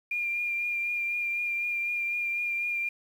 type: tone with vibrato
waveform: sine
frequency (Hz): 2400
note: D7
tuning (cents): +37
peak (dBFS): -27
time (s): 0.11-2.89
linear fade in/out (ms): 5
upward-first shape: triangle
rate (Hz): 4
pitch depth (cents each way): 24
effects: 9-bit